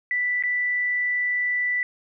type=tone with dropouts; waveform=sine; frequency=1975.5 Hz; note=B6; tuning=in tune; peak=-21 dBFS; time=0.11-1.83 s; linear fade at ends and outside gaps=1 ms; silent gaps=0.425-0.436 s; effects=none